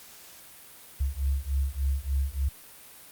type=beating tone pair; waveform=sine; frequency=67 / 70.4 Hz; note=C2 / C#2; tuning=+42 / +27 cents; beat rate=3.4 Hz; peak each=-28 dBFS; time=1-2.49 s; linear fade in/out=10 ms; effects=white hiss -49 dBFS RMS until 3.11 s + Opus 48 kbps